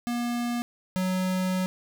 square tone pair in turn, 239.4 / 185.37 Hz, A#3 / F#3, +46 / +3 cents, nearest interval major third, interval 443 cents, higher first, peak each -27 / -25 dBFS, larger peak second, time 0.07-0.62 / 0.96-1.66 s, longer second, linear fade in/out 0 ms, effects none

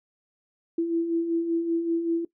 sine beating tone pair, 329.6 / 334.8 Hz, E4 / E4, 0 / +27 cents, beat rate 5.2 Hz, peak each -32 / -23 dBFS, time 0.78-2.25 s, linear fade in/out 5 ms, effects noise-tail reverb RT60 0.1 s tail -18 dB re dry

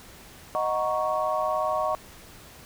sine chord, D# minor seventh, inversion none, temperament equal with one note detuned, 622.3 / 740 / 937.7 / 1108.7 Hz, D#5 / F#5 / A#5 / C#6, 0 / 0 / +10 / 0 cents, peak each -27 / -30 / -33 / -28 dBFS, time 0.55-1.95 s, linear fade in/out 0 ms, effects pink hiss -48 dBFS RMS until 2.65 s

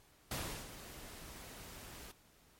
pink noise with ADSR envelope, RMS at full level -39 dBFS, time 0.31-2.12 s, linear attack 3 ms, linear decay 360 ms, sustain -12 dB, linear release 11 ms, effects pink hiss -66 dBFS RMS until 2.59 s + MP3 64 kbps

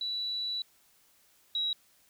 sine tone pair in turn, 3943 / 3866 Hz, B7 / B7, -4 / -38 cents, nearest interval unison, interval 34 cents, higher first, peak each -31 / -28 dBFS, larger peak second, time 0.01-0.62 / 1.55-1.73 s, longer first, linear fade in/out 2 ms, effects white hiss -65 dBFS RMS until 2.09 s

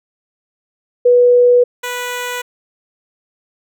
sine / 10% pulse tone pair in turn, 489.4 / 491.8 Hz, B4 / B4, -16 / -7 cents, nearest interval unison, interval 9 cents, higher second, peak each -6 / -12 dBFS, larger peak first, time 1.05-1.64 / 1.83-2.42 s, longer neither, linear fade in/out 10 ms, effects none

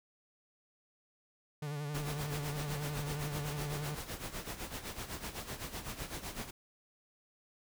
45% pulse tone with vibrato, 146.7 Hz, D3, 2 cents flat, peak -37 dBFS, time 1.62-3.95 s, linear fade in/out 5 ms, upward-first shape sine, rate 11 Hz, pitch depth 53 cents each way
pink noise with tremolo, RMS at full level -40 dBFS, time 1.94-6.51 s, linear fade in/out 10 ms, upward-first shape sine, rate 7.9 Hz, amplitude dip 70%
effects none

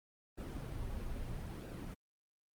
brown noise with flanger, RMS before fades -42 dBFS, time 0.37-1.95 s, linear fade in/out 20 ms, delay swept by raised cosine 0.93 to 6.93 ms, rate 0.77 Hz, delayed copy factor -0.55, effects Opus 32 kbps

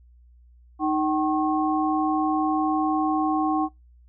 sine tone cluster, 310.2 / 764 / 1084 Hz, D#4 / G5 / C#6, -5 / -45 / -39 cents, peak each -23 / -25 / -28 dBFS, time 0.79-3.69 s, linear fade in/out 50 ms, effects noise-tail reverb RT60 0.2 s tail -24 dB re dry + added 60 Hz sine -50 dBFS peak until 4.08 s

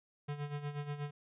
square tone with tremolo, 145.7 Hz, D3, 13 cents flat, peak -36 dBFS, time 0.28-1.11 s, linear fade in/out 10 ms, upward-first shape sine, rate 8.3 Hz, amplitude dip 70%, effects resampled to 8000 Hz

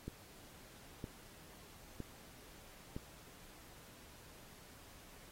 click train, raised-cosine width 3 ms, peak -29 dBFS, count 4, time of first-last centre 0.08-2.965 s, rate 1.04 Hz, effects pink hiss -59 dBFS RMS until 5.31 s + AAC 48 kbps

